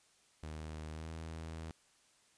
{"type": "tone with pitch glide", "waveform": "sawtooth", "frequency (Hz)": [77.78, 80.71], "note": ["D#2", "E2"], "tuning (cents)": [0, -36], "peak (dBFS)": -39, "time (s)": [0.43, 1.71], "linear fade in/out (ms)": 0, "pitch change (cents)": 64, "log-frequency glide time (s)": [0.9, 1.09], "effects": ["white hiss -69 dBFS RMS until 2.37 s", "resampled to 22050 Hz"]}